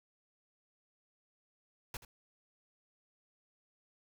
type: noise with echo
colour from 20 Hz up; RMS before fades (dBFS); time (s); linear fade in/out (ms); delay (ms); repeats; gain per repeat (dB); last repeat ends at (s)
pink; -42; 1.94-1.97; 2; 80; 1; -15; 2.05
effects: none